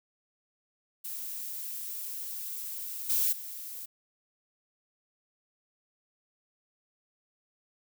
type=noise with level steps; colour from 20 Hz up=violet; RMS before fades=-38 / -27 / -41 dBFS; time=1.04-3.86 s; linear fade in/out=10 ms; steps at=3.09 / 3.32 s; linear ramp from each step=10 ms; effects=none